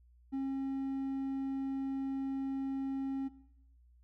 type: tone with hard clipping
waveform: sine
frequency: 270 Hz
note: C#4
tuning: 45 cents flat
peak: -34 dBFS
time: 0.32-3.29 s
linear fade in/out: 20 ms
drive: 3 dB
effects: noise-tail reverb RT60 0.8 s tail -18 dB re dry + added 60 Hz sine -60 dBFS peak until 4.03 s